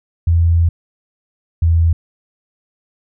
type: tone pair in turn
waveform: sine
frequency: 84.1 / 82.99 Hz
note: E2 / E2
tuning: +35 / +12 cents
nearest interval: unison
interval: 23 cents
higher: first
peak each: -9 dBFS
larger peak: neither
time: 0.27-0.69 / 1.62-1.93 s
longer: first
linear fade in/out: 5 ms
effects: none